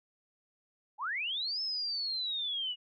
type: linear two-way sweep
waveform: sine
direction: up then down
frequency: 784 to 5274 to 2868 Hz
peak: -32 dBFS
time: 0.98-2.76 s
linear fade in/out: 50 ms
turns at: 1.61 s
effects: none